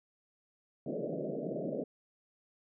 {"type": "band-pass noise", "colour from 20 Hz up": "white", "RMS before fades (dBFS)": -37, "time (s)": [0.86, 1.84], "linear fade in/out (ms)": 5, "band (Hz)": [140, 640], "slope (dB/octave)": 96, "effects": []}